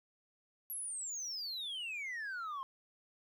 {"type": "exponential sweep", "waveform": "sine", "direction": "down", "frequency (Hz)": [11710, 1046.5], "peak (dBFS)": -36, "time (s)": [0.7, 2.63], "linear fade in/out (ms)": 0, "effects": ["tanh soft clip ceiling -38 dBFS", "12-bit"]}